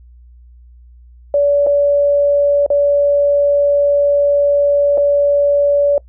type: tone with dropouts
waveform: sine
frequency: 573 Hz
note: D5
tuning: 43 cents flat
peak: -9 dBFS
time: 1.34-5.98 s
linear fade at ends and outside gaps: 2 ms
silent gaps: 1.665-1.669 / 2.663-2.702 / 4.975-4.979 s
effects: noise-tail reverb RT60 0.1 s tail -23 dB re dry + added 60 Hz sine -39 dBFS peak until 6.08 s